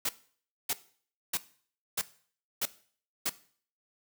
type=noise bursts; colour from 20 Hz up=white; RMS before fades=-30 dBFS; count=6; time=0.05-3.296 s; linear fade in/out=5 ms; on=41 ms; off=600 ms; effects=noise-tail reverb RT60 0.5 s tail -17 dB re dry + high-pass 100 Hz 12 dB/octave